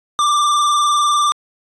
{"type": "tone with vibrato", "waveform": "square", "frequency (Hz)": 1181, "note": "D6", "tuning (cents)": 9, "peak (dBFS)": -13, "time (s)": [0.19, 1.32], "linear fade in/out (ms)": 0, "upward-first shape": "square", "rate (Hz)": 20, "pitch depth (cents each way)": 30, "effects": ["resampled to 22050 Hz"]}